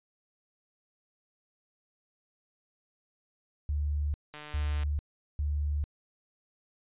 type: tone bursts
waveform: sine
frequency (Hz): 73.42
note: D2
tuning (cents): 0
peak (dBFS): -27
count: 3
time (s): 3.69-5.84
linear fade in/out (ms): 0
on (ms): 450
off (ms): 400
type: click train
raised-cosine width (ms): 0.3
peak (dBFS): -28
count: 75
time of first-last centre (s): 4.34-4.833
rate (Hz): 150
effects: resampled to 8000 Hz